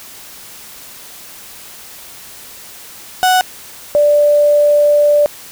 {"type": "tone pair in turn", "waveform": ["35% pulse", "sine"], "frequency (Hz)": [740, 587.3], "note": ["F#5", "D5"], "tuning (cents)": [0, 0], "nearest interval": "major third", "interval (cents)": 400, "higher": "first", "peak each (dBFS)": -7, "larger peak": "neither", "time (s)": [[3.23, 3.41], [3.95, 5.26]], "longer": "second", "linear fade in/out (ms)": 0, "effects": ["white hiss -35 dBFS RMS until 5.51 s"]}